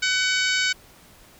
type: harmonic tone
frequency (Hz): 752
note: F#5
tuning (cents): +28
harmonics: 2 / 3 / 4 / 5 / 6 / 7 / 8 / 9 / 10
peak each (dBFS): -24 / -26 / -28 / -30 / -29 / -33 / -35 / -36 / -35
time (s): 0.02-0.73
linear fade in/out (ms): 10
effects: pink hiss -51 dBFS RMS until 1.39 s